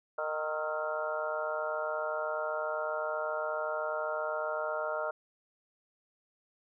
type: harmonic tone with a mistuned harmonic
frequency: 154.2 Hz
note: D#3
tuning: 15 cents flat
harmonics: 3 / 4 / 5 / 6 / 7 / 8 / 9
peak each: -41 / -34 / -44 / -42 / -44 / -41 / -38 dBFS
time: 0.18-5.11 s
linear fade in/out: 5 ms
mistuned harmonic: 8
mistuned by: +64 cents
effects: none